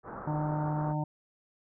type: low-pass noise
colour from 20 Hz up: white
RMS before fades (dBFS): -42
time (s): 0.03-0.95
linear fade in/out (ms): 50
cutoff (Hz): 1400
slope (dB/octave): 48
type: harmonic tone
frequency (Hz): 151.2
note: D#3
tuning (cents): -49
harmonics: 1 / 2 / 4 / 5 / 6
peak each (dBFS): -30 / -37 / -40 / -41 / -38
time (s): 0.27-1.04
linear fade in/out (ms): 5
effects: none